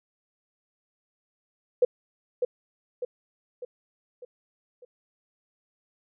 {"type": "tone with echo", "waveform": "sine", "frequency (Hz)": 493.9, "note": "B4", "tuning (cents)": 0, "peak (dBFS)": -15, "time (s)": [1.82, 1.85], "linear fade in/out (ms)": 5, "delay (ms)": 600, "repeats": 5, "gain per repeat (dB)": -6, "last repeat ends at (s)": 4.85, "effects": []}